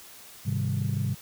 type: chord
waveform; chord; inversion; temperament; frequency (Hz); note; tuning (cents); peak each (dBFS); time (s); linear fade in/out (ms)
sine; Ab major seventh; none; equal; 103.83 / 130.81 / 155.56 / 196; Ab2 / C3 / Eb3 / G3; 0 / 0 / 0 / 0; -28 / -28 / -33 / -33; 0.45-1.15; 20
effects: tanh soft clip ceiling -18 dBFS + white hiss -48 dBFS RMS until 1.21 s